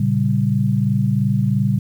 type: chord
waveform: sine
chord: G diminished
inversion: first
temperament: equal with one note detuned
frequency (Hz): 115.67 / 138.59 / 196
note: Bb2 / Db3 / G3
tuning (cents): -13 / 0 / 0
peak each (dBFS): -19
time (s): 0-1.79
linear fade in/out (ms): 5
effects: 8-bit